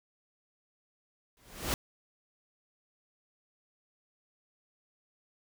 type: noise with exponential growth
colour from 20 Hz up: pink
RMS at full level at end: -28 dBFS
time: 1.37-1.74 s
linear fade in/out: 1 ms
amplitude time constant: 80 ms
effects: none